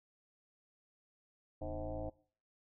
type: tone with frequency modulation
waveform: sine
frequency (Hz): 305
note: D#4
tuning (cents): -34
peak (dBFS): -38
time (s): 1.61-2.1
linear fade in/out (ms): 10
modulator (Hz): 111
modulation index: 3.7
effects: noise-tail reverb RT60 0.5 s tail -22 dB re dry